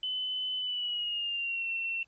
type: tone with pitch glide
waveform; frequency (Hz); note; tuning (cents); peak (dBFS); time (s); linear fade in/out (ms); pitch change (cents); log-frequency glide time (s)
sine; 3022 to 2708; F#7 to E7; +36 to +46; -30; 0.03-2.03; 2; -190; 0.57-1.67
effects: pink hiss -71 dBFS RMS until 2.07 s + MP3 32 kbps